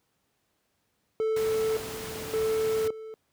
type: tone with tremolo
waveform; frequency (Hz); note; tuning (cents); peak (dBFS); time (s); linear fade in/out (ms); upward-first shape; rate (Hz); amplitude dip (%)
triangle; 440; A4; 0; -22; 1.2-3.14; 0; square; 0.88; 80
type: noise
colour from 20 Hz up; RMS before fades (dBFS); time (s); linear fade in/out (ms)
pink; -38; 1.36-2.88; 5
effects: pink hiss -74 dBFS RMS until 3.32 s + high-pass 80 Hz 12 dB/octave